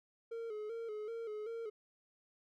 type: tone with vibrato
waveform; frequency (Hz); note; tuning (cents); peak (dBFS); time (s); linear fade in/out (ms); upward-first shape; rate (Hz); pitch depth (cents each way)
triangle; 441.8; A4; +7; -38; 0.31-1.7; 10; square; 2.6; 69
effects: none